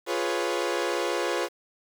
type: chord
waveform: sawtooth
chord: C# dominant seventh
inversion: first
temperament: equal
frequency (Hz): 349.2 / 415.3 / 493.9 / 554.4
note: E#4 / G#4 / B4 / C#5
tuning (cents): 0 / 0 / 0 / 0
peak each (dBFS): -26 / -28 / -27 / -28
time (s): 0.06-1.49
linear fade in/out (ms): 50
effects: low-pass 8000 Hz 12 dB/octave + 8-bit